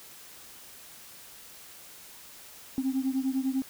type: beating tone pair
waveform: sine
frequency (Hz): 261.3 / 271.3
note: C4 / C#4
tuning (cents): -2 / -37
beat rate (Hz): 10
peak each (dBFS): -27 / -29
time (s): 2.78-3.62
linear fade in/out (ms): 0
effects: tanh soft clip ceiling -21 dBFS + white hiss -49 dBFS RMS until 3.69 s